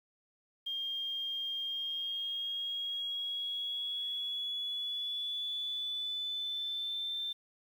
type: tone with pitch glide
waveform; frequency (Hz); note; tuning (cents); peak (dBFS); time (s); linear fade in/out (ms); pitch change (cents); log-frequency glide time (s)
sine; 3214 to 3566; G7 to A7; +43 to +22; -34; 0.66-7.33; 10; +179; 1.64-7.21
effects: 10-bit